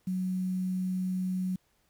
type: tone with quantisation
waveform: sine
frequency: 185 Hz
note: F#3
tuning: in tune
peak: -28 dBFS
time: 0.07-1.56 s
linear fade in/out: 5 ms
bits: 9
effects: pink hiss -71 dBFS RMS until 1.89 s